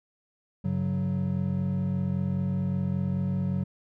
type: tone cluster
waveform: triangle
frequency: 97.1 / 140.9 / 186 Hz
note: G2 / C#3 / F#3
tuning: -16 / +29 / +9 cents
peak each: -30 / -28 / -26 dBFS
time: 0.64-3.64 s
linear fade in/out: 10 ms
effects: none